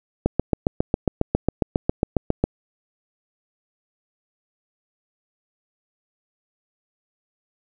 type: click train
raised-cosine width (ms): 2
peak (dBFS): -4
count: 17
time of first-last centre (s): 0.26-2.44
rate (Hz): 7.34
effects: none